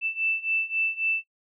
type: beating tone pair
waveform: sine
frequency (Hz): 2650 / 2653.7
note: E7 / E7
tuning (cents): +9 / +11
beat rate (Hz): 3.7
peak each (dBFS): -28 / -26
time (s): 0.01-1.24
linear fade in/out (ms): 50
effects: noise-tail reverb RT60 0.1 s tail -24 dB re dry